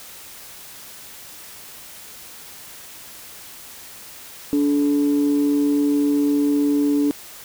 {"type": "tone pair together", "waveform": "sine", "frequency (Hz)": [288.5, 432.2], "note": ["D4", "A4"], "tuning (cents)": [-31, -31], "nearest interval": "perfect fifth", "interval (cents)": 700, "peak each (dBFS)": [-15, -25], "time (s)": [4.53, 7.11], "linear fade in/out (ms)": 0, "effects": ["tanh soft clip ceiling -10 dBFS", "white hiss -40 dBFS RMS until 7.44 s"]}